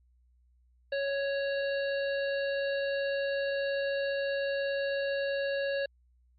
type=harmonic tone; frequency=555 Hz; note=C#5; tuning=2 cents sharp; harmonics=1 / 3 / 5 / 7 / 8; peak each=-29 / -36 / -43 / -45 / -47 dBFS; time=0.92-5.86 s; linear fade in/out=5 ms; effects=added 61 Hz sine -62 dBFS peak until 6.38 s + MP3 32 kbps